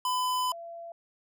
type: tone pair in turn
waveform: square / sine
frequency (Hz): 1006 / 677.2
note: B5 / E5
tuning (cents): +32 / +46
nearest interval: perfect fifth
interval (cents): 686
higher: first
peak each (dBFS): -27 / -39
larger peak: first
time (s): 0.05-0.52 / 0.52-0.92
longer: first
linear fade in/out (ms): 2
effects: none